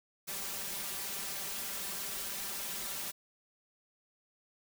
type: noise with comb filter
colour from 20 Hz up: white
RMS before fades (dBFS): -39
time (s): 0.27-3.12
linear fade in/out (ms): 20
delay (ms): 5.1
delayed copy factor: +0.95
effects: none